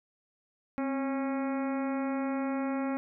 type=harmonic tone with a mistuned harmonic; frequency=273.8 Hz; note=C#4; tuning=21 cents flat; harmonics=1 / 2 / 3 / 4 / 5 / 6 / 7 / 8 / 9; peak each=-30 / -37 / -40 / -44 / -44 / -51 / -49 / -49 / -52 dBFS; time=0.78-2.97 s; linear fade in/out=0 ms; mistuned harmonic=1; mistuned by=-57 cents; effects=none